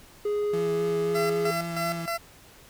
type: tone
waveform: triangle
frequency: 415.3 Hz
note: G#4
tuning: in tune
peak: -22 dBFS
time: 0.25-1.51 s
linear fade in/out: 5 ms
type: tone with vibrato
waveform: 35% pulse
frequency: 168 Hz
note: E3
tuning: 33 cents sharp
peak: -30 dBFS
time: 0.53-2.06 s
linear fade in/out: 5 ms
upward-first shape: sine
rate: 3.8 Hz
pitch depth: 18 cents each way
type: tone with tremolo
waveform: 20% pulse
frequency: 676 Hz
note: E5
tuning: 43 cents sharp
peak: -22 dBFS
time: 1.14-2.18 s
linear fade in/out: 20 ms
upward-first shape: square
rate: 3.2 Hz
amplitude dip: 70%
effects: pink hiss -52 dBFS RMS until 2.69 s